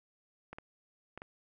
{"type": "clicks", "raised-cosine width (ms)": 0.5, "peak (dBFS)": -29, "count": 4, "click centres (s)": [0.53, 0.585, 1.176, 1.219], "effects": []}